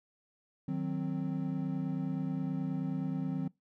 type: chord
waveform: triangle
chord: C diminished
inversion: first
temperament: equal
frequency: 155.56 / 185 / 261.6 Hz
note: Eb3 / Gb3 / C4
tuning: 0 / 0 / 0 cents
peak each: -34 dBFS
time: 0.68-3.48 s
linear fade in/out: 5 ms
effects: noise-tail reverb RT60 0.2 s tail -23 dB re dry